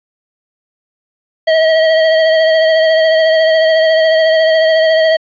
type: tone with vibrato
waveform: square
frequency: 640 Hz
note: D#5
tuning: 49 cents sharp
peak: -8 dBFS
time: 1.47-5.17 s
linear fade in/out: 10 ms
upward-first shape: sine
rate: 14 Hz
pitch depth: 26 cents each way
effects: resampled to 11025 Hz + 7-bit